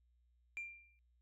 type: tone with exponential decay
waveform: sine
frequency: 2377 Hz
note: D7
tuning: 20 cents sharp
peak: -37 dBFS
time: 0.57-0.99 s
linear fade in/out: 0 ms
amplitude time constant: 91 ms
effects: tanh soft clip ceiling -38 dBFS + added 60 Hz sine -70 dBFS peak until 1.21 s